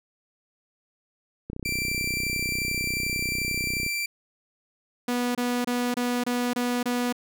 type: click train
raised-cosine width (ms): 3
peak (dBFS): -21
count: 75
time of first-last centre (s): 1.5-3.864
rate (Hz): 31.3
type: tone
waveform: sawtooth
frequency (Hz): 2349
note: D7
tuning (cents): 0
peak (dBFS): -23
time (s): 1.65-4.06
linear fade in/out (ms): 5
type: tone bursts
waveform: sawtooth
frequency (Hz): 244.6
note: B3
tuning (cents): -16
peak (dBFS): -20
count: 7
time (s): 5.08-7.126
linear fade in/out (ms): 5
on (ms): 270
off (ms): 26
effects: none